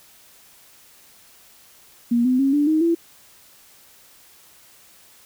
sine tone with pitch steps, 237.2 / 254.2 / 272.5 / 292 / 313 / 335.5 Hz, A#3 / C4 / C#4 / D4 / D#4 / E4, +30 / -50 / -29 / -10 / +10 / +31 cents, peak -15 dBFS, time 2.11-2.95 s, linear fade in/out 10 ms, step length 140 ms, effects white hiss -51 dBFS RMS until 5.25 s

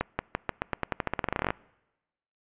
accelerating click train, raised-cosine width 0.5 ms, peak -11 dBFS, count 22, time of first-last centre 0.01-1.505 s, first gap 180 ms, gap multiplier 0.89, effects noise-tail reverb RT60 1.0 s tail -24 dB re dry + resampled to 8000 Hz

